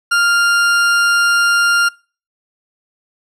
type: tone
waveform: 40% pulse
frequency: 1399 Hz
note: F6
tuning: 3 cents sharp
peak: -10 dBFS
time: 0.11-1.89 s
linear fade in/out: 10 ms
effects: noise-tail reverb RT60 0.4 s tail -26 dB re dry + low-pass 10000 Hz 12 dB/octave